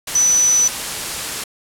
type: tone in noise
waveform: sine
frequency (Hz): 5980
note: F#8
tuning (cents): +17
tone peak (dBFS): -11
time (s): 0.15-0.68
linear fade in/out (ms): 5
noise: white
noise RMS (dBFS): -24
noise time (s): 0.07-1.44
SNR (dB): +10
effects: low-pass 11000 Hz 12 dB/octave